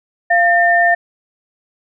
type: tone pair together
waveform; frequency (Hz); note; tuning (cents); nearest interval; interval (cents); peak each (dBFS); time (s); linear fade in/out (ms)
sine; 692 / 1804.2; F5 / A6; -16 / +43; octave + perfect fourth; 1659; -12; 0.3-0.95; 10
effects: none